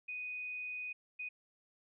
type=tone bursts at uneven times; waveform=sine; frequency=2489 Hz; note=D#7; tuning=in tune; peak=-39 dBFS; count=2; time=0.08-0.93 / 1.19-1.29 s; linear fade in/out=10 ms; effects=none